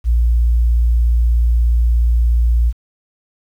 sine tone, 58.4 Hz, A#1, 4 cents sharp, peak -9 dBFS, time 0.04-2.73 s, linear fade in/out 50 ms, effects tanh soft clip ceiling -6 dBFS + 8-bit

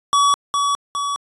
square tone with echo, 1136 Hz, C#6, 42 cents sharp, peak -13 dBFS, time 0.13-0.34 s, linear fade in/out 0 ms, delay 410 ms, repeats 2, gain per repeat -4 dB, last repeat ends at 1.16 s, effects resampled to 24000 Hz

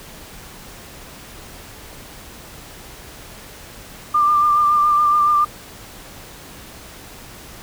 sine tone with vibrato, 1191 Hz, D6, 24 cents sharp, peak -12 dBFS, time 4.14-5.45 s, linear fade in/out 10 ms, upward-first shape sine, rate 7.1 Hz, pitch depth 24 cents each way, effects pink hiss -39 dBFS RMS until 7.62 s

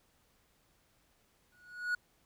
triangle tone with exponential growth, 1458 Hz, F#6, 26 cents flat, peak -26 dBFS, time 1.52-1.95 s, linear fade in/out 5 ms, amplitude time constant 92 ms, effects pink hiss -71 dBFS RMS until 2.25 s

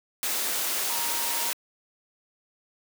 sine tone in noise, 937 Hz, A#5, 9 cents sharp, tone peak -36 dBFS, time 0.9-1.5 s, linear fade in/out 0 ms, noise white, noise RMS -28 dBFS, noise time 0.23-1.53 s, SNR -11 dB, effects high-pass 300 Hz 12 dB/octave

